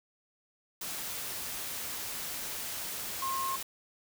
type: tone in noise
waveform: sine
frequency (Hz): 1069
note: C6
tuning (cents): +37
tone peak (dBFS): -31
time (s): 3.22-3.56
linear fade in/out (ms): 5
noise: white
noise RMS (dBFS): -38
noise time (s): 0.81-3.63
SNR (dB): +4
effects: none